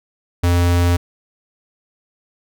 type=tone; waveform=square; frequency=87.31 Hz; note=F2; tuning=in tune; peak=-13 dBFS; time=0.43-0.97 s; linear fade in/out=10 ms; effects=none